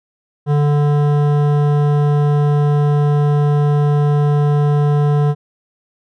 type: tone with hard clipping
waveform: sine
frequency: 146.3 Hz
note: D3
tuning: 6 cents flat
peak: -13 dBFS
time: 0.46-5.35 s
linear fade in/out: 50 ms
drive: 14 dB
effects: none